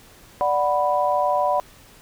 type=chord; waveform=sine; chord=B minor; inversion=first; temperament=equal; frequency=587.3 / 740 / 987.8 Hz; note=D5 / F#5 / B5; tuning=0 / 0 / 0 cents; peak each=-22 dBFS; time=0.41-1.6 s; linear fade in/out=0 ms; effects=pink hiss -49 dBFS RMS until 2.01 s